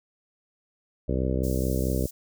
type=harmonic tone; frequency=64.6 Hz; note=C2; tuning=21 cents flat; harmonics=1 / 2 / 3 / 4 / 5 / 6 / 7 / 8 / 9; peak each=-27 / -30 / -32 / -33 / -34 / -35 / -35 / -36 / -37 dBFS; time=1.08-2.07 s; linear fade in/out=10 ms
type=high-pass noise; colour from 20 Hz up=white; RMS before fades=-41 dBFS; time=1.43-2.11 s; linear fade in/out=10 ms; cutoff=5300 Hz; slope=24 dB/octave
effects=none